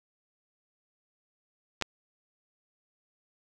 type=clicks; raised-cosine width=0.2 ms; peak=-18 / -10 dBFS; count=2; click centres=1.813 / 1.823 s; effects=none